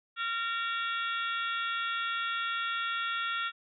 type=harmonic tone with a mistuned harmonic; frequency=460 Hz; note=A#4; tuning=23 cents flat; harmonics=3 / 4 / 5 / 6 / 7 / 8; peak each=-32 / -39 / -43 / -40 / -39 / -45 dBFS; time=0.16-3.52 s; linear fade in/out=50 ms; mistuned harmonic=7; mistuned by=+75 cents; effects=none